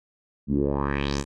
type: tone with low-pass filter sweep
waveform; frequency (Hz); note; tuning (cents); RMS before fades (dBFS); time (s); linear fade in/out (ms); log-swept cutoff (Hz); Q
10% pulse; 70.2; C#2; +22; -25; 0.47-1.25; 50; 190 to 8800; 3.3
effects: none